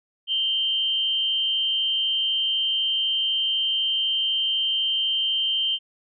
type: tone pair together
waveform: sine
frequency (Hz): 2860 / 3124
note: F7 / G7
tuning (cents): +41 / -7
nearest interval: major second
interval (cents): 152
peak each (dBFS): -30 / -21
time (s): 0.27-5.79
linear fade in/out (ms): 50
effects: none